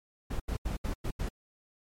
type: noise bursts at uneven times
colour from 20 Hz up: brown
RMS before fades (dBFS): -32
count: 6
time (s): 0.3-0.4 / 0.48-0.57 / 0.65-0.77 / 0.84-0.94 / 1.04-1.11 / 1.19-1.29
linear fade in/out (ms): 10
effects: MP3 64 kbps